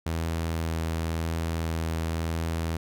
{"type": "tone with vibrato", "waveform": "sawtooth", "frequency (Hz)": 81.8, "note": "E2", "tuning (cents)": -13, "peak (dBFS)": -23, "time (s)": [0.06, 2.77], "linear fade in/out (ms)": 5, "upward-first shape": "sine", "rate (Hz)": 0.94, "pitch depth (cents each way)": 9, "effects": []}